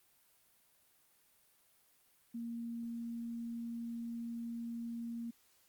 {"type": "tone", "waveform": "sine", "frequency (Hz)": 233.1, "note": "A#3", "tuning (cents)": 0, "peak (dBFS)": -39, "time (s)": [2.34, 5.31], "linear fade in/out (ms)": 10, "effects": ["white hiss -70 dBFS RMS until 5.68 s", "Opus 32 kbps"]}